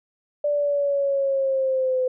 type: linear sweep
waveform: sine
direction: down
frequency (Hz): 587.3 to 508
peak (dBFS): -19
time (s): 0.44-2.08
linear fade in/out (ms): 5
effects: none